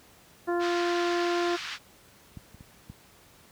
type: harmonic tone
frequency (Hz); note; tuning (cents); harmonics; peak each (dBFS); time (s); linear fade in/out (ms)
347.8; F4; -7; 1 / 2 / 3 / 4 / 5; -26 / -32 / -36 / -38 / -40; 0.47-1.57; 20
type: band-pass noise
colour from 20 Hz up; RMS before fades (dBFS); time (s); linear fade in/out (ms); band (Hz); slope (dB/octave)
pink; -37; 0.59-1.79; 50; 1300 to 5200; 24
type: clicks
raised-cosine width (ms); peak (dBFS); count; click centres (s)
5; -27 / -35 / -33 / -28; 4; 2.372 / 2.545 / 2.608 / 2.899
effects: pink hiss -56 dBFS RMS until 3.51 s + high-pass 60 Hz 12 dB/octave